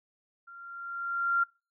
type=tone with level ramp; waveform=sine; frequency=1384 Hz; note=F6; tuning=16 cents flat; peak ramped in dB=-46 to -21 dBFS; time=0.47-1.44 s; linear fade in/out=10 ms; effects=noise-tail reverb RT60 0.3 s tail -25 dB re dry